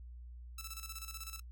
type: tone with tremolo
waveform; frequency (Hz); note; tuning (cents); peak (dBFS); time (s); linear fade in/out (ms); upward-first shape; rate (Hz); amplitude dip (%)
5% pulse; 1318.5; E6; 0; -31; 0.58-1.4; 5; square; 16; 70
effects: noise-tail reverb RT60 0.1 s tail -23 dB re dry + added 60 Hz sine -47 dBFS peak until 1.51 s